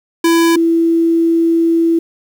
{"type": "tone pair in turn", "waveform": ["square", "sine"], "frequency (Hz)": [333.3, 332], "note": ["E4", "E4"], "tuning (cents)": [19, 12], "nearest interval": "unison", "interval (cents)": 7, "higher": "first", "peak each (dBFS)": -9, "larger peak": "neither", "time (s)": [[0.24, 0.56], [0.56, 1.99]], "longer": "second", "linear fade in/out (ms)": 5, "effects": ["7-bit"]}